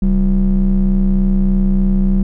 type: ring-modulated tone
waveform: triangle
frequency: 80.3 Hz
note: E2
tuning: 45 cents flat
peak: -5 dBFS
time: 0.02-2.23 s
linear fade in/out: 5 ms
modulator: 112 Hz
effects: none